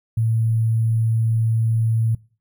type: tone with sample-and-hold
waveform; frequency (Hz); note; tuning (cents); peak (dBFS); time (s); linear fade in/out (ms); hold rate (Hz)
sine; 112.8; A2; +44; -16; 0.17-2.15; 5; 11025
effects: noise-tail reverb RT60 0.4 s tail -23 dB re dry